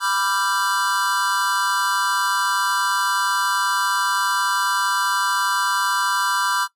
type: chord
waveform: square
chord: G dominant seventh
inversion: first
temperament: equal with one note detuned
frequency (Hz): 987.8 / 1174.7 / 1372.9 / 1568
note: B5 / D6 / F6 / G6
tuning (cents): 0 / 0 / -30 / 0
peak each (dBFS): -25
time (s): 0-6.68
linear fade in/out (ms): 50
effects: noise-tail reverb RT60 0.1 s tail -18 dB re dry + resampled to 32000 Hz